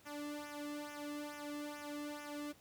sawtooth tone with flanger, 293.7 Hz, D4, in tune, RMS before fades -45 dBFS, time 0.05-2.53 s, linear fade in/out 20 ms, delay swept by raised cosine 0.23 to 1.33 ms, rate 2.3 Hz, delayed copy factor -0.85, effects pink hiss -65 dBFS RMS until 2.6 s + high-pass 80 Hz 12 dB/octave

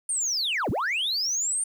sine linear two-way sweep, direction down then up, 9100 to 61.8 to 9100 Hz, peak -22 dBFS, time 0.09-1.64 s, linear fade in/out 5 ms, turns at 0.7 s, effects tanh soft clip ceiling -22 dBFS + 9-bit

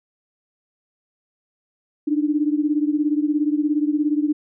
sine beating tone pair, 293.7 / 310.7 Hz, D4 / D#4, 0 / -2 cents, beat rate 17 Hz, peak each -19 / -22 dBFS, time 2.07-4.33 s, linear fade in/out 10 ms, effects none

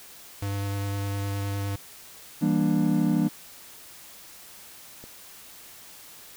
square tone with vibrato, 99.8 Hz, G2, 32 cents sharp, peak -28 dBFS, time 0.42-1.76 s, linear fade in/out 5 ms, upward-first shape sine, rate 9.8 Hz, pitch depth 10 cents each way
triangle chord, E half-diminished seventh, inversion none, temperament just, 164.81 / 197.78 / 237.3 / 296.7 Hz, E3 / G3 / Bb3 / D4, 0 / +16 / +31 / +18 cents, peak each -24 dBFS, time 2.41-3.29 s, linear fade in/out 20 ms
click, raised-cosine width 2 ms, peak -31 dBFS, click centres 5.04 s
effects white hiss -47 dBFS RMS until 6.36 s

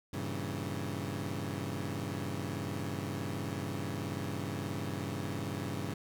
20% pulse chord, G diminished seventh, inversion none, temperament equal, 98 / 116.54 / 138.59 / 164.81 Hz, G2 / Bb2 / Db3 / Fb3, 0 / 0 / 0 / 0 cents, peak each -34 / -39 / -35 / -38 dBFS, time 0.13-5.94 s, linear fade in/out 5 ms, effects none

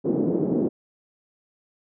white band-pass noise, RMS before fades -23 dBFS, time 0.04-0.69 s, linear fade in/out 20 ms, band 180 to 390 Hz, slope 24 dB/octave, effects none

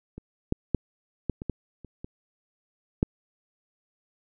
clicks, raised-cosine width 3 ms, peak -26 / -11 / -9 / -13 / -22 / -15 / -30 / -24 / -8 dBFS, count 9, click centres 0.18 / 0.524 / 0.747 / 1.297 / 1.419 / 1.497 / 1.847 / 2.045 / 3.029 s, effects none

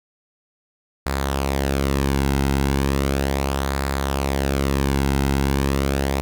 sawtooth tone with flanger, 68.6 Hz, C#2, 17 cents flat, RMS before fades -21 dBFS, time 1.06-6.21 s, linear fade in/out 0 ms, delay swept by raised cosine 0.33 to 1.73 ms, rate 0.36 Hz, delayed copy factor -0.5, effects none

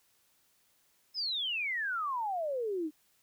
sine exponential sweep, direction down, 5274 to 293.7 Hz, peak -31 dBFS, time 1.14-2.91 s, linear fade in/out 50 ms, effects white hiss -70 dBFS RMS until 3.22 s

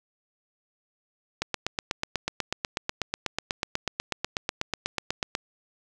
click train, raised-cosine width 0.2 ms, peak -9 dBFS, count 33, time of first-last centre 1.42-5.351 s, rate 8.14 Hz, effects none

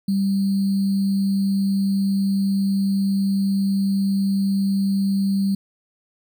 sine tone with sample-and-hold, 196 Hz, G3, in tune, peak -17 dBFS, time 0.08-5.55 s, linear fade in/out 5 ms, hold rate 4410 Hz, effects none

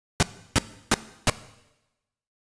pink noise bursts, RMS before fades -18 dBFS, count 4, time 0.2-1.298 s, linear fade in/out 0 ms, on 27 ms, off 330 ms, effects noise-tail reverb RT60 1.0 s tail -17 dB re dry + resampled to 22050 Hz

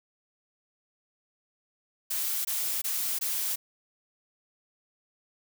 blue noise bursts, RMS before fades -30 dBFS, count 4, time 2.1-3.56 s, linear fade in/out 10 ms, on 350 ms, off 20 ms, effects none

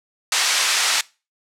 white band-pass noise, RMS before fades -19 dBFS, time 0.32-1.01 s, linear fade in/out 2 ms, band 990 to 6400 Hz, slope 12 dB/octave, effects noise-tail reverb RT60 0.3 s tail -22 dB re dry + low-pass 11000 Hz 12 dB/octave

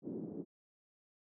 white band-pass noise, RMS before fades -43 dBFS, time 0.02-0.45 s, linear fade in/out 50 ms, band 170 to 340 Hz, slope 24 dB/octave, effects none

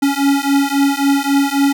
square beating tone pair, 277.2 / 280.9 Hz, C#4 / C#4, 0 / +23 cents, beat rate 3.7 Hz, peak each -16 / -16 dBFS, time 0.02-1.73 s, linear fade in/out 10 ms, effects none

